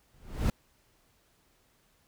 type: noise with exponential growth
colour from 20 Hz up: brown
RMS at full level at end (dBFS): -22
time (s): 0.14-0.5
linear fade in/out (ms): 2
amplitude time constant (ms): 77
effects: pink hiss -68 dBFS RMS until 2.07 s